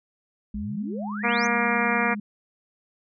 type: exponential sweep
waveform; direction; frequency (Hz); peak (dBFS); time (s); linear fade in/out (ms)
sine; up; 54.3 to 6645; -33; 0.54-1.47; 5
type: tone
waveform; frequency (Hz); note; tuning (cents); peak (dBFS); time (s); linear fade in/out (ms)
sine; 207.3; G#3; -3; -29; 0.54-2.2; 5
type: harmonic tone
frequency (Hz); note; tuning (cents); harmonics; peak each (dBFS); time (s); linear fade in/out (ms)
237.4; A#3; +32; 1 / 2 / 3 / 4 / 5 / 6 / 7 / 8 / 9 / 10; -30 / -30 / -30 / -30 / -30 / -30 / -30 / -30 / -30 / -30; 1.23-2.15; 20
effects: none